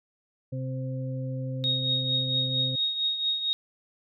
harmonic tone, 130.4 Hz, C3, 5 cents flat, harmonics 1 / 2 / 4, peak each -30 / -38 / -39 dBFS, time 0.52-2.76 s, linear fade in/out 10 ms
sine tone with tremolo, 3746 Hz, A#7, 8 cents sharp, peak -22 dBFS, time 1.64-3.53 s, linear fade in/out 0 ms, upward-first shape triangle, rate 4.4 Hz, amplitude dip 65%
effects none

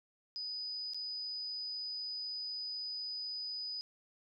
sine tone with dropouts, 4978 Hz, D#8, in tune, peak -38 dBFS, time 0.36-3.81 s, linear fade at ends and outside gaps 0 ms, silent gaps 0.935-0.945 s, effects none

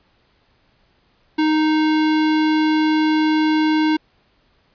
square tone, 310.4 Hz, D#4, 4 cents flat, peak -15 dBFS, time 1.38-3.97 s, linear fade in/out 10 ms, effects pink hiss -60 dBFS RMS until 4.74 s + resampled to 11025 Hz

